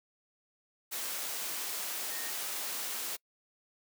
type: tone in noise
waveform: sine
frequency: 1851 Hz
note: A#6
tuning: 13 cents flat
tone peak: -46 dBFS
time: 2.1-2.31 s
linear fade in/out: 20 ms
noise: white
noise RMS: -37 dBFS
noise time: 0.91-3.17 s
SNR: -12 dB
effects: noise-tail reverb RT60 0.1 s tail -26 dB re dry + high-pass 300 Hz 12 dB/octave